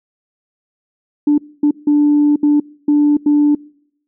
sine tone bursts at uneven times, 293.9 Hz, D4, 1 cent sharp, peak -7 dBFS, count 6, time 1.27-1.38 / 1.63-1.71 / 1.87-2.36 / 2.43-2.6 / 2.88-3.17 / 3.26-3.55 s, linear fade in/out 5 ms, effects noise-tail reverb RT60 0.7 s tail -25 dB re dry + tanh soft clip ceiling -5 dBFS

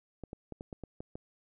clicks, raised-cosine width 2 ms, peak -28 dBFS, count 8, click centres 0.237 / 0.331 / 0.523 / 0.609 / 0.728 / 0.837 / 1.005 / 1.155 s, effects none

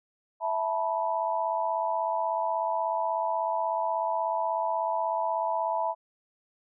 sine chord, E suspended fourth, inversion none, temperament equal with one note detuned, 659.3 / 880 / 976.4 Hz, E5 / A5 / B5, 0 / 0 / -20 cents, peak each -30 / -30 / -30 dBFS, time 0.4-5.95 s, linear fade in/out 50 ms, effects none

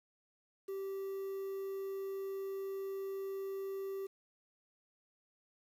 triangle tone with quantisation, 389 Hz, G4, 13 cents flat, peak -36 dBFS, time 0.68-4.07 s, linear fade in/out 10 ms, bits 10, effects none

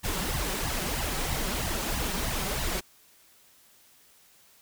pink noise with flanger, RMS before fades -30 dBFS, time 0.03-2.81 s, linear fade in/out 20 ms, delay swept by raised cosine 1 to 5.4 ms, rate 3.1 Hz, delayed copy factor +1, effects white hiss -59 dBFS RMS until 4.61 s

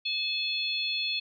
harmonic tone, 860 Hz, A5, 40 cents flat, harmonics 3 / 4 / 5, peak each -32 / -32 / -32 dBFS, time 0.05-1.2 s, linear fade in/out 10 ms, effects none

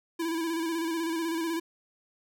square tone with vibrato, 329.6 Hz, E4, in tune, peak -29 dBFS, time 0.19-1.6 s, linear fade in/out 10 ms, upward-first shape square, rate 16 Hz, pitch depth 40 cents each way, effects none

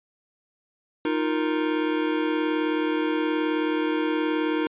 square chord, Eb suspended second, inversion none, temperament just, 311.1 / 350 / 466.7 Hz, Eb4 / F4 / Bb4, 0 / +4 / +2 cents, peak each -25 / -30 / -30 dBFS, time 1.05-4.67 s, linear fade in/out 2 ms, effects resampled to 8000 Hz

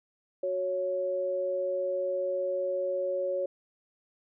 sine tone pair together, 369.2 / 554.4 Hz, F#4 / C#5, -4 / 0 cents, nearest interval perfect fifth, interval 704 cents, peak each -35 / -28 dBFS, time 0.43-3.46 s, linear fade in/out 5 ms, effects none

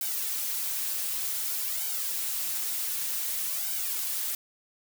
blue noise with flanger, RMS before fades -31 dBFS, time 0.01-4.35 s, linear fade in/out 2 ms, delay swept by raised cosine 1.3 to 6.5 ms, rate 0.54 Hz, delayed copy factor +1, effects none

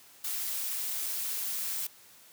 blue noise with amplitude modulation, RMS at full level -32 dBFS, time 0.24-1.87 s, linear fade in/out 5 ms, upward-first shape sine, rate 196 Hz, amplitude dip 40%, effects white hiss -56 dBFS RMS until 2.32 s + high-pass 80 Hz 12 dB/octave

